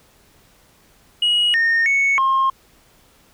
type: tone with pitch steps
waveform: sine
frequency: 2901 / 1835 / 2214 / 1068 Hz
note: F#7 / A#6 / C#7 / C6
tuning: -35 / -28 / -3 / +35 cents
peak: -12 dBFS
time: 1.22-2.5 s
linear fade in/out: 5 ms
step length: 320 ms
effects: tanh soft clip ceiling -12 dBFS + pink hiss -54 dBFS RMS until 3.33 s